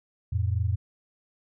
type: tone pair together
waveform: sine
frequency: 87.9 / 111.74 Hz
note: F2 / A2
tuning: +12 / +27 cents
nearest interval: major third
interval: 415 cents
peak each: -25 / -27 dBFS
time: 0.32-0.76 s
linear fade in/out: 10 ms
effects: none